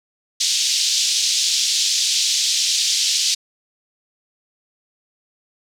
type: band-pass noise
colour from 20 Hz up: white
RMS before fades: -19 dBFS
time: 0.4-3.35 s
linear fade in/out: 10 ms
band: 3300 to 6300 Hz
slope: 24 dB/octave
effects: none